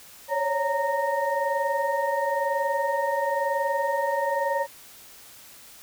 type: tone cluster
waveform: sine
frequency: 544 / 565 / 927 / 1849 Hz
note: C#5 / C#5 / A#5 / A#6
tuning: -33 / +33 / -10 / -15 cents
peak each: -30 / -27 / -26 / -33 dBFS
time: 0.28-4.67 s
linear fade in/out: 50 ms
effects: white hiss -48 dBFS RMS until 5.82 s